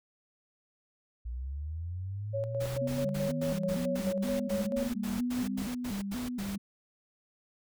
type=linear sweep; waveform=sine; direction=up; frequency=56.7 to 261.6 Hz; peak=-34 dBFS; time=1.25-5.63 s; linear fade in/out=10 ms
type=tone with tremolo; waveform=sine; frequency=554.4 Hz; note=C#5; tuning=in tune; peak=-30 dBFS; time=2.33-4.89 s; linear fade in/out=20 ms; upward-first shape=square; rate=4.6 Hz; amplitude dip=60%
type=noise bursts; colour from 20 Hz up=pink; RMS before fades=-42 dBFS; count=15; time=2.6-6.56 s; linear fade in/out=10 ms; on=180 ms; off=90 ms
type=tone with vibrato; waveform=sine; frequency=221.5 Hz; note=A3; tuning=12 cents sharp; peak=-33 dBFS; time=2.81-6.58 s; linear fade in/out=10 ms; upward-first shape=square; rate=2.1 Hz; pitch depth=190 cents each way
effects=none